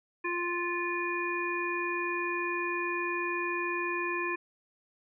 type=harmonic tone; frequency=349.2 Hz; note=F4; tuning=in tune; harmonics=1 / 3 / 5 / 7; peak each=-34 / -35 / -36 / -35 dBFS; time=0.24-4.36 s; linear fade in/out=10 ms; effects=none